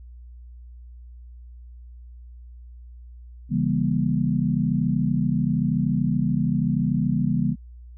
sine chord, C# diminished seventh, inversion none, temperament just, 138.59 / 166.31 / 199.57 / 239.5 Hz, C#3 / E3 / G3 / Bb3, 0 / +16 / +31 / +47 cents, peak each -25 dBFS, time 3.49-7.56 s, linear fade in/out 50 ms, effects added 60 Hz sine -40 dBFS peak until 7.97 s

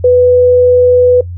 sine tone, 496.2 Hz, B4, 8 cents sharp, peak -3 dBFS, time 0.04-1.21 s, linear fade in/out 5 ms, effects noise-tail reverb RT60 0.1 s tail -19 dB re dry + added 88 Hz sine -20 dBFS peak until 1.37 s

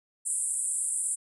pink band-pass noise, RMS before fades -30 dBFS, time 0.25-1.16 s, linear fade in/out 20 ms, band 8000 to 10000 Hz, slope 96 dB/octave, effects none

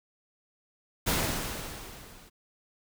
pink noise with level ramp, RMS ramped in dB -25 to -54 dBFS, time 1.06-2.3 s, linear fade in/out 20 ms, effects none

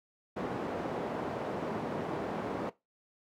white band-pass noise, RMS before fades -36 dBFS, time 0.36-2.7 s, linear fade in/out 10 ms, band 160 to 600 Hz, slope 12 dB/octave, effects noise-tail reverb RT60 0.2 s tail -18 dB re dry

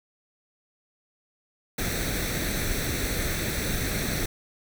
pink noise with comb filter, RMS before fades -28 dBFS, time 1.78-4.26 s, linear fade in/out 5 ms, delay 0.5 ms, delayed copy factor +0.65, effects none

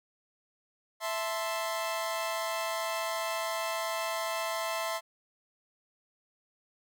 sawtooth chord, A minor, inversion second, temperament equal, 659.3 / 880 / 1046.5 Hz, E5 / A5 / C6, 0 / 0 / 0 cents, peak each -30 / -35 / -32 dBFS, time 1-5.01 s, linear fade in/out 50 ms, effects none

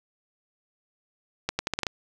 accelerating click train, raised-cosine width 0.2 ms, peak -9 dBFS, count 7, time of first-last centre 1.49-1.868 s, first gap 100 ms, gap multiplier 0.81, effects none

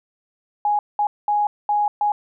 sine tone bursts at uneven times, 830.6 Hz, G#5, in tune, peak -16 dBFS, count 5, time 0.65-0.79 / 0.99-1.07 / 1.28-1.47 / 1.69-1.88 / 2.01-2.12 s, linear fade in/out 2 ms, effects none

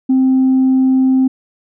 sine tone, 261.6 Hz, C4, in tune, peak -7 dBFS, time 0.09-1.28 s, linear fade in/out 10 ms, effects tanh soft clip ceiling -6 dBFS

